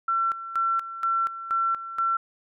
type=tone with tremolo; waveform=sine; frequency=1350 Hz; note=E6; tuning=41 cents sharp; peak=-21 dBFS; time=0.08-2.17 s; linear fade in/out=5 ms; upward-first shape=square; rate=2.1 Hz; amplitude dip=75%; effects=none